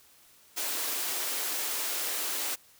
white high-pass noise, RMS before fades -32 dBFS, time 0.56-2.56 s, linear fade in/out 20 ms, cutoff 270 Hz, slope 48 dB/octave, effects white hiss -59 dBFS RMS until 2.79 s

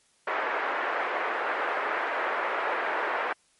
white band-pass noise, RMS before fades -29 dBFS, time 0.27-3.33 s, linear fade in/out 5 ms, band 400 to 1800 Hz, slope 24 dB/octave, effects white hiss -65 dBFS RMS until 3.59 s + MP3 48 kbps

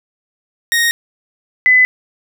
sawtooth / sine tone pair in turn, 1864.7 / 2010 Hz, A#6 / B6, 0 / +30 cents, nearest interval minor second, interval 130 cents, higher second, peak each -8 / -6 dBFS, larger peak second, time 0.72-0.91 / 1.66-1.85 s, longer neither, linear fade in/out 0 ms, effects none

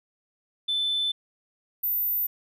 sine tone pair in turn, 3520 / 14153 Hz, A7 / A9, 0 / +9 cents, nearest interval 2 octaves, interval 2409 cents, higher second, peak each -22 dBFS, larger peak neither, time 0.68-1.12 / 1.83-2.27 s, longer neither, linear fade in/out 10 ms, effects tanh soft clip ceiling -20 dBFS

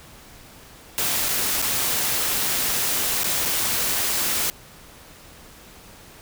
white noise with dropouts, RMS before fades -23 dBFS, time 0.98-4.5 s, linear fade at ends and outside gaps 0 ms, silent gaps 1.285-1.289 / 1.617-1.624 / 3.234-3.243 / 3.453-3.457 s, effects pink hiss -46 dBFS RMS until 6.21 s

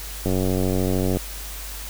click train, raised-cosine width 2 ms, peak -10 dBFS, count 86, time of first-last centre 0.26-1.17 s, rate 93.4 Hz, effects added 50 Hz sine -34 dBFS peak until 1.89 s + white hiss -36 dBFS RMS until 1.89 s

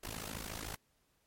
pink noise with amplitude modulation, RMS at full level -39 dBFS, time 0.03-0.76 s, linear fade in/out 10 ms, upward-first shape sine, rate 53.7 Hz, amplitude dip 95%, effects pink hiss -75 dBFS RMS until 1.26 s + MP3 64 kbps

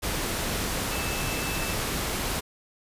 sine tone in noise, 2637 Hz, E7, in tune, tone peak -36 dBFS, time 0.91-1.75 s, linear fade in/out 20 ms, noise pink, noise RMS -29 dBFS, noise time 0.02-2.41 s, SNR -10 dB, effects resampled to 32000 Hz

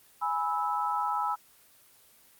sine chord, E major, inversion first, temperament equal with one note detuned, 830.6 / 987.8 / 1307.1 Hz, G#5 / B5 / E6, 0 / 0 / -15 cents, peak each -31 dBFS, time 0.21-1.36 s, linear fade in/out 20 ms, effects white hiss -59 dBFS RMS until 2.39 s + Opus 24 kbps

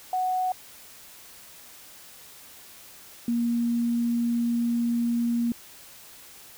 sine tone pair in turn, 740 / 235.8 Hz, F#5 / A#3, 0 / +20 cents, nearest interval octave + minor sixth, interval 1980 cents, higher first, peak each -23 / -22 dBFS, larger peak second, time 0.13-0.52 / 3.28-5.52 s, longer second, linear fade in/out 2 ms, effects white hiss -48 dBFS RMS until 6.57 s

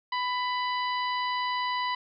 harmonic tone with a mistuned harmonic, 995 Hz, B5, 13 cents sharp, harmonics 1 / 2 / 3 / 4 / 5, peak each -28 / -34 / -38 / -40 / -42 dBFS, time 0.12-1.95 s, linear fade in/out 5 ms, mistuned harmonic 5, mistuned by -53 cents, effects none

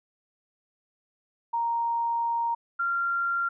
sine tone pair in turn, 932.3 / 1383.1 Hz, A#5 / F6, 0 / -17 cents, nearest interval perfect fifth, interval 683 cents, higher second, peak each -24 dBFS, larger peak neither, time 1.53-2.55 / 2.79-3.49 s, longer first, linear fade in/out 10 ms, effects none

